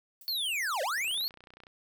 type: noise with exponential decay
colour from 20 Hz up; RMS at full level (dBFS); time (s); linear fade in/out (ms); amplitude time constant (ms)
violet; -48; 0.21-0.38; 2; 35
type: linear two-way sweep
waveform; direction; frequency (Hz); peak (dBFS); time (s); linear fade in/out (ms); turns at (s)
square; down then up; 4468 to 493.9 to 4468; -30; 0.28-1.28; 0; 0.82
type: click train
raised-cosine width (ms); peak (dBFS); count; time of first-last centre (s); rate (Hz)
0.3; -35; 22; 0.98-1.669; 30.5
effects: none